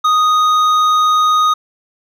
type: tone with hard clipping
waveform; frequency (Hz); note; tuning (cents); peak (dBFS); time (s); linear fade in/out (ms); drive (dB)
triangle; 1244; D#6; -1; -11; 0.04-1.54; 10; 11
effects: none

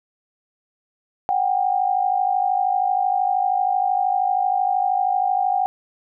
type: tone pair together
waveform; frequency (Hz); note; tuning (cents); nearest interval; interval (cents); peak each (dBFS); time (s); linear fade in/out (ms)
sine; 740 / 792.9; F#5 / G5; 0 / +20; minor second; 120; -20; 1.29-5.66; 0
effects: none

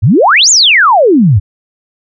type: exponential two-way sweep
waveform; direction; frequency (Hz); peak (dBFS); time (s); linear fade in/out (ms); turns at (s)
sine; up then down; 87.6 to 7450 to 87.6; -3; 0.02-1.4; 20; 0.5
effects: none

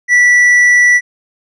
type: tone with tanh clipping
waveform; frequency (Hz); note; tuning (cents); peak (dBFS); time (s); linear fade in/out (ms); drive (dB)
sine; 1958; B6; -15; -6; 0.08-1.01; 50; 5
effects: none

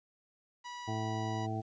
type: tone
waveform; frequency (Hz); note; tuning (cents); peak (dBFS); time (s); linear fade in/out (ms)
sawtooth; 975; B5; -23; -38; 0.64-1.47; 20
type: harmonic tone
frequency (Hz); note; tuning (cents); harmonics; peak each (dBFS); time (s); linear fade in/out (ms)
110; A2; 0; 1 / 2 / 3 / 4 / 6 / 7; -36 / -42 / -41 / -46 / -45 / -40; 0.87-1.62; 20
effects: resampled to 16000 Hz + 11-bit

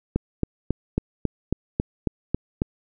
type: click train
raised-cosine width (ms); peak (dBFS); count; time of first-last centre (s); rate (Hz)
3; -8; 10; 0.16-2.619; 3.66
effects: none

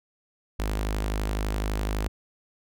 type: tone with notch filter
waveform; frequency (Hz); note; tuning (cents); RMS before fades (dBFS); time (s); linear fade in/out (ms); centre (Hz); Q
sawtooth; 51.91; G#1; 0; -28; 0.59-2.08; 5; 130; 1.4
effects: none

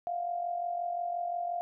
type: tone with amplitude modulation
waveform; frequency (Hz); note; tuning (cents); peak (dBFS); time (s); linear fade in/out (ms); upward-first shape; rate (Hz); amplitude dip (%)
sine; 698.5; F5; 0; -28; 0.07-1.61; 0; sine; 45.7; 60
effects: none

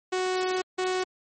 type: tone pair in turn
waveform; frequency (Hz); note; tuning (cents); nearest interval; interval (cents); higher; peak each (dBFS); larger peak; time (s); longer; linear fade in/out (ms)
sawtooth; 370 / 370; F#4 / F#4; 0 / 0; unison; 0; neither; -21; neither; 0.12-0.62 / 0.78-1.04; first; 10
effects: MP3 32 kbps

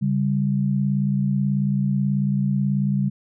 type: tone pair together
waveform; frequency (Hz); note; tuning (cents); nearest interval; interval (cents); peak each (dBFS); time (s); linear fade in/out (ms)
sine; 139.46 / 197.8; C#3 / G3; +11 / +16; tritone; 605; -21; 0.01-3.1; 20
effects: none

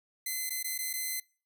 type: tone with dropouts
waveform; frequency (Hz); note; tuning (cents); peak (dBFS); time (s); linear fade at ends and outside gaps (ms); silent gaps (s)
5% pulse; 2045; C7; -40; -22; 0.26-1.2; 5; 0.495-0.504 / 0.629-0.643 / 0.78-0.787 / 0.931-0.936
effects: noise-tail reverb RT60 0.4 s tail -25 dB re dry

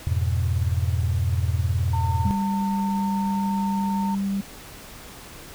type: chord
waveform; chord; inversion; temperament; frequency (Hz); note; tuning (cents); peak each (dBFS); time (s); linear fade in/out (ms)
sine; F diminished; none; equal with one note detuned; 85.56 / 103.83 / 123.47; F2 / Ab2 / Cb3; -35 / 0 / 0; -22 / -26 / -26; 0.07-2.31; 0
type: tone with pitch glide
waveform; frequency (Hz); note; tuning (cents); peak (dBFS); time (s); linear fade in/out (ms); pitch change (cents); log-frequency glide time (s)
sine; 905 to 910.8; A5 to A#5; +48 to -40; -27; 1.93-4.15; 5; +12; 2.83-3.09
type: tone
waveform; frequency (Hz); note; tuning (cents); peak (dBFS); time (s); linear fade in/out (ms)
sine; 197; G3; +9; -22; 2.25-4.41; 5
effects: tanh soft clip ceiling -7 dBFS + pink hiss -42 dBFS RMS until 5.54 s

